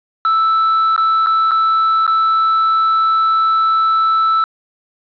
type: tone with dropouts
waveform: triangle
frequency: 1318.5 Hz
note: E6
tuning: in tune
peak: -9 dBFS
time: 0.25-4.44 s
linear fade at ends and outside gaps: 1 ms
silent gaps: 0.963-0.978 / 1.262-1.269 / 1.51-1.516 / 2.066-2.077 s
effects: resampled to 11025 Hz + 7-bit